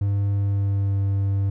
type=tone with pitch glide; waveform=triangle; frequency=100.2 to 98.59 Hz; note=G2 to G2; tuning=+38 to +10 cents; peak=-17 dBFS; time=0.01-1.5 s; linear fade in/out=5 ms; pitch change=-28 cents; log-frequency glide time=0.33-0.99 s; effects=none